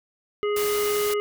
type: harmonic tone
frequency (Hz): 415.3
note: G#4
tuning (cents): 0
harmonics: 1 / 3 / 5 / 7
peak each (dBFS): -22 / -32 / -36 / -39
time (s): 0.43-1.2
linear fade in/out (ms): 0
type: noise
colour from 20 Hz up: white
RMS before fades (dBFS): -31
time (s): 0.56-1.14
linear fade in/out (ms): 5
effects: none